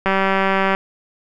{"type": "click train", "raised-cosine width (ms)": 0.5, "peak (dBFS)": -3, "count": 134, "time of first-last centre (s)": [0.06, 0.749], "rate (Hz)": 193, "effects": []}